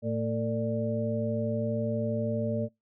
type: harmonic tone with a mistuned harmonic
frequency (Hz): 112.4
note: A2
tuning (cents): +37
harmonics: 1 / 2 / 4 / 5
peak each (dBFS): -32 / -31 / -35 / -32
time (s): 0.02-2.69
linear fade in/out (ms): 50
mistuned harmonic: 5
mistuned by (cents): +78
effects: noise-tail reverb RT60 0.2 s tail -26 dB re dry